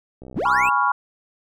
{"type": "click train", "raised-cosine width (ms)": 2, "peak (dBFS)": -26, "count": 31, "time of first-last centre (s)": [0.22, 0.687], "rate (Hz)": 64.2}
{"type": "linear sweep", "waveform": "triangle", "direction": "up", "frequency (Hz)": [37, 2805], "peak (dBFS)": -19, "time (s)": [0.35, 0.7], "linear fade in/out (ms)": 20}
{"type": "chord", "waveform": "sine", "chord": "C# dominant seventh", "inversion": "second", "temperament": "equal", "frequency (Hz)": [830.6, 987.8, 1108.7, 1396.9], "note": ["G#5", "B5", "C#6", "E#6"], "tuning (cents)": [0, 0, 0, 0], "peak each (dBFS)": [-24, -21, -21, -22], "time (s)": [0.45, 0.92], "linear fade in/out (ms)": 5}
{"effects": []}